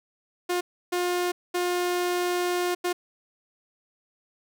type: tone bursts at uneven times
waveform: sawtooth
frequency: 355.8 Hz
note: F4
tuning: 32 cents sharp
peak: -20 dBFS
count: 4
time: 0.49-0.61 / 0.92-1.32 / 1.54-2.75 / 2.84-2.93 s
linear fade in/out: 10 ms
effects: none